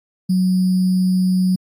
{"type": "tone with sample-and-hold", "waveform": "sine", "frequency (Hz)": 184.8, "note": "F#3", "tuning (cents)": -2, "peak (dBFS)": -13, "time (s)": [0.29, 1.56], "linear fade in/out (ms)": 10, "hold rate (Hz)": 4900, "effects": ["AAC 48 kbps"]}